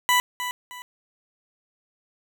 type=tone with echo; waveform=20% pulse; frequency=990 Hz; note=B5; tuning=4 cents sharp; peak=-12 dBFS; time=0.09-0.2 s; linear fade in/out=0 ms; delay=310 ms; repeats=2; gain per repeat=-10 dB; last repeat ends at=0.82 s; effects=none